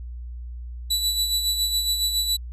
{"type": "tone with tremolo", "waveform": "sawtooth", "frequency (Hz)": 3951, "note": "B7", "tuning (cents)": 0, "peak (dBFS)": -16, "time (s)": [0.9, 2.37], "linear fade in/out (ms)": 10, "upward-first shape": "sine", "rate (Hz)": 7.2, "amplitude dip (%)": 50, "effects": ["added 60 Hz sine -32 dBFS peak until 2.52 s", "resampled to 32000 Hz"]}